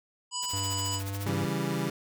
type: harmonic tone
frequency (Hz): 987.8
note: B5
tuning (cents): 0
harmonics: 1 / 3 / 5 / 7 / 8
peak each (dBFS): -37 / -37 / -37 / -37 / -37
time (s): 0.31-1.01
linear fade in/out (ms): 50
type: noise with tremolo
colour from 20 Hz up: white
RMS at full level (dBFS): -40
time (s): 0.42-1.29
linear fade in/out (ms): 10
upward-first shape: sine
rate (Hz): 14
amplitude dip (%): 100
type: tone with pitch glide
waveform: square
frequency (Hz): 97.7 to 100.68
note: G2 to G2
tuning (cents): -5 to +47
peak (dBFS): -33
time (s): 0.53-1.45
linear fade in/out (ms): 5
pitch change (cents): +52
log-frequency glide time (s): 1.01-1.29
type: chord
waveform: 25% pulse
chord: C# diminished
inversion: none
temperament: equal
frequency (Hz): 138.59 / 164.81 / 196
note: C#3 / E3 / G3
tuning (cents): 0 / 0 / 0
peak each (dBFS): -29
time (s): 1.26-1.9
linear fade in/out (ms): 5
effects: none